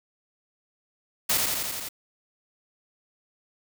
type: noise with echo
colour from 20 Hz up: white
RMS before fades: -23 dBFS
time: 1.29-1.38 s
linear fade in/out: 10 ms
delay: 85 ms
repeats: 6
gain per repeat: -2 dB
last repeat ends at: 1.89 s
effects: none